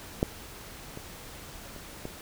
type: clicks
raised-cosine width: 2 ms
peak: -10 / -26 / -30 / -22 dBFS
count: 4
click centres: 0.229 / 0.974 / 1.763 / 2.054 s
effects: pink hiss -45 dBFS RMS until 2.21 s